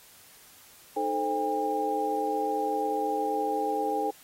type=tone cluster; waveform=sine; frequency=307.6 / 435.8 / 524 / 805 Hz; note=D#4 / A4 / C5 / G5; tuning=-20 / -17 / +2 / +46 cents; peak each=-34 / -31 / -35 / -28 dBFS; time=0.96-4.11 s; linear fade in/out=10 ms; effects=white hiss -54 dBFS RMS until 4.23 s + AAC 48 kbps